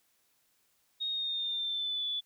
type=tone with pitch glide; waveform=sine; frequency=3729 to 3459 Hz; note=A#7 to A7; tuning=0 to -30 cents; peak=-31 dBFS; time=1-2.21 s; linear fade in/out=20 ms; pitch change=-130 cents; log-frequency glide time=1.1-2.06 s; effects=white hiss -72 dBFS RMS until 2.25 s